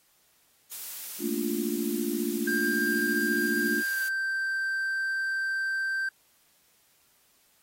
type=noise; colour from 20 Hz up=blue; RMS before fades=-38 dBFS; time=0.71-4.09 s; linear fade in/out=10 ms
type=chord; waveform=sine; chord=Bb major seventh; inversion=third; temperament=just; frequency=218.5 / 233.1 / 291.4 / 349.6 Hz; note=A3 / Bb3 / D4 / F4; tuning=-12 / 0 / -13 / +2 cents; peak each=-33 / -34 / -32 / -32 dBFS; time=1.19-3.83 s; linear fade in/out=50 ms
type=tone with pitch glide; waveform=triangle; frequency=1593 to 1564.7 Hz; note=G6 to G6; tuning=+27 to -4 cents; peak=-25 dBFS; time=2.47-6.09 s; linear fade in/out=5 ms; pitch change=-31 cents; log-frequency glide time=3.82-4.06 s
effects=white hiss -65 dBFS RMS until 7.62 s + AAC 48 kbps